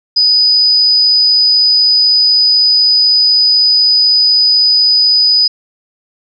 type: tone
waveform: sine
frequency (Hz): 4978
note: D#8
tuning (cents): 0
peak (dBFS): -6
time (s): 0.16-5.48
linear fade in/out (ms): 10
effects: none